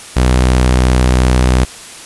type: tone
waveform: sawtooth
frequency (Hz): 62.8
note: B1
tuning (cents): +30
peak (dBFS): -4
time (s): 0.16-1.65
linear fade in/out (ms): 10
effects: white hiss -32 dBFS RMS until 2.05 s + resampled to 24000 Hz